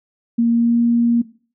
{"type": "tone with pitch glide", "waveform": "sine", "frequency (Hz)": [233.1, 235.5], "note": ["A#3", "A#3"], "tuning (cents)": [0, 18], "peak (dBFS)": -12, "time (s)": [0.38, 1.22], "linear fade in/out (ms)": 10, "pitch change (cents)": 18, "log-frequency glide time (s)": [0.5, 0.79], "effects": ["noise-tail reverb RT60 0.4 s tail -17 dB re dry"]}